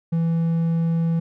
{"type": "tone", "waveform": "triangle", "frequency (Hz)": 165.7, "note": "E3", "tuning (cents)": 9, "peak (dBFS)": -16, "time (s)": [0.12, 1.2], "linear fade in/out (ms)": 10, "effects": []}